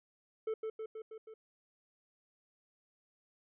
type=tone with echo; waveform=triangle; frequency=440 Hz; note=A4; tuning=in tune; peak=-31 dBFS; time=0.47-0.54 s; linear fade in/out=5 ms; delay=160 ms; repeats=5; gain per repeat=-3 dB; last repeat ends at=1.34 s; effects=resampled to 8000 Hz